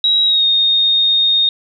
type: tone with pitch glide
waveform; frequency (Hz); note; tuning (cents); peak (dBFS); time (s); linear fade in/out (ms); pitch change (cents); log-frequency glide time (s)
sine; 3848 to 3696; B7 to A#7; -46 to -16; -10; 0.04-1.49; 2; -70; 0.25-0.45
effects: none